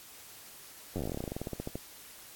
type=slowing click train; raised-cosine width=2 ms; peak=-22 dBFS; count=24; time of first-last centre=0.96-1.755 s; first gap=10 ms; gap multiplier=1.1; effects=white hiss -51 dBFS RMS until 2.35 s + AAC 64 kbps